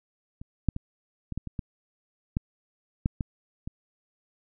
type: clicks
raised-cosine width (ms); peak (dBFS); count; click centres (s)
5; -28 / -10 / -20 / -21 / -18 / -23 / -19 / -13 / -11 / -16 / -22; 11; 0.415 / 0.687 / 0.764 / 1.323 / 1.376 / 1.473 / 1.592 / 2.369 / 3.059 / 3.208 / 3.675
effects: none